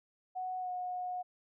sine tone with pitch glide, 740 to 726.4 Hz, F#5 to F#5, 0 to -32 cents, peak -35 dBFS, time 0.35-1.23 s, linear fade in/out 20 ms, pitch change -32 cents, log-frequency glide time 0.59-0.7 s, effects none

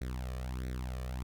sawtooth tone with flanger, 63.2 Hz, B1, 41 cents sharp, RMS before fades -38 dBFS, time 0.01-1.23 s, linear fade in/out 5 ms, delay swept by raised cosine 0.5 to 1.7 ms, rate 1.5 Hz, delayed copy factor +0.8, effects none

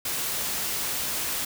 white noise, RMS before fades -29 dBFS, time 0.05-1.45 s, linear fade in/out 5 ms, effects none

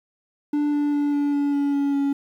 triangle tone with pitch steps, 293.8 / 291.8 / 289.8 / 287.8 / 285.8 / 283.8 / 281.8 / 279.9 Hz, D4 / D4 / D4 / D4 / D4 / C#4 / C#4 / C#4, +1 / -11 / -23 / -35 / -47 / +41 / +29 / +17 cents, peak -17 dBFS, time 0.53-2.13 s, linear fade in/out 5 ms, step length 200 ms, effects 9-bit

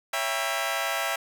15% pulse chord, C# diminished seventh, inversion none, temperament just, 554.4 / 665.2 / 798.3 / 957.9 Hz, C#5 / E5 / G5 / Bb5, 0 / +16 / +31 / +47 cents, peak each -28 / -23 / -25 / -28 dBFS, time 0.13-1.16 s, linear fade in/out 5 ms, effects none

